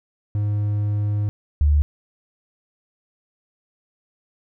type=tone pair in turn; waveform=triangle / sine; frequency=103.83 / 73.59 Hz; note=G#2 / D2; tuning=0 / +4 cents; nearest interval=tritone; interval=596 cents; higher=first; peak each=-17 / -13 dBFS; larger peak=second; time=0.35-1.29 / 1.61-1.82 s; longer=first; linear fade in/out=0 ms; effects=none